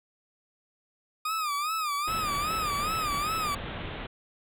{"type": "tone with vibrato", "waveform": "40% pulse", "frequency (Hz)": 1222, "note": "D#6", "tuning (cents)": -32, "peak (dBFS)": -27, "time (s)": [1.25, 3.55], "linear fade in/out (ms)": 5, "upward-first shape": "sine", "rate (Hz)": 2.5, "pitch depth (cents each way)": 120}
{"type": "low-pass noise", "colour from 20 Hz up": "pink", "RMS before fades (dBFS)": -37, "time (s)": [2.07, 4.07], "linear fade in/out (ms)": 10, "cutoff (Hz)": 3800, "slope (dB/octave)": 96}
{"effects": []}